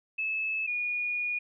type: tone pair in turn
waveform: sine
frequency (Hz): 2605 / 2446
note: E7 / D#7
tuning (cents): -21 / -30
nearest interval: minor second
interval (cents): 109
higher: first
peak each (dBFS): -28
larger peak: neither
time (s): 0.18-0.67 / 0.67-1.39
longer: second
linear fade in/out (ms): 10
effects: none